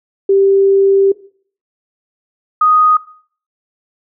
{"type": "tone pair in turn", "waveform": "sine", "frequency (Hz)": [392, 1244.5], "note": ["G4", "D#6"], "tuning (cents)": [0, 0], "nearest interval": "octave + minor sixth", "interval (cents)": 2000, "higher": "second", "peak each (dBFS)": -7, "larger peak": "neither", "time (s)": [[0.29, 1.12], [2.61, 2.97]], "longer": "first", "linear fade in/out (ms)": 5, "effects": ["noise-tail reverb RT60 0.5 s tail -18 dB re dry"]}